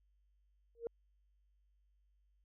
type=tone with exponential growth; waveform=sine; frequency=465.1 Hz; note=A#4; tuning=4 cents flat; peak=-32 dBFS; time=0.75-0.87 s; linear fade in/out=1 ms; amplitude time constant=25 ms; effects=tanh soft clip ceiling -29 dBFS + added 50 Hz sine -70 dBFS peak until 2.44 s